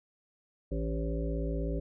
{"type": "harmonic tone with a mistuned harmonic", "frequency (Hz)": 56.2, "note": "A1", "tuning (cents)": 37, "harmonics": [1, 3, 5, 7, 9, 10], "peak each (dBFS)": [-32, -37, -39, -40, -42, -42], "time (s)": [0.71, 1.8], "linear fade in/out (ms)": 10, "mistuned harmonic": 3, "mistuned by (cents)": -65, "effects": []}